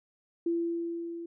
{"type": "tone with level ramp", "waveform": "sine", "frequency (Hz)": 338, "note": "E4", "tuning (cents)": 43, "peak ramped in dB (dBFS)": [-25, -37], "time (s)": [0.46, 1.26], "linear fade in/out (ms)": 5, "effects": []}